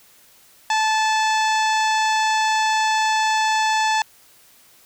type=harmonic tone; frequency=872 Hz; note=A5; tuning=16 cents flat; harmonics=1 / 2 / 3 / 4 / 5 / 6 / 7 / 8 / 9; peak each=-18 / -24 / -28 / -30 / -32 / -34 / -35 / -36 / -37 dBFS; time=0.7-4.02 s; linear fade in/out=2 ms; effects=white hiss -52 dBFS RMS until 4.85 s